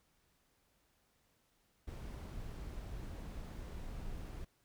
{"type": "noise", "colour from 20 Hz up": "brown", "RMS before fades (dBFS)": -45, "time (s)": [1.87, 4.45], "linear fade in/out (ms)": 10, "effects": ["pink hiss -75 dBFS RMS until 4.64 s"]}